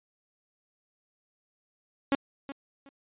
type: tone with echo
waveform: sawtooth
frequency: 276.6 Hz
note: C#4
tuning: 4 cents flat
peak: -18 dBFS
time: 2.12-2.15 s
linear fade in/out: 0 ms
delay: 370 ms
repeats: 2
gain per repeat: -14 dB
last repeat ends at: 2.89 s
effects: resampled to 8000 Hz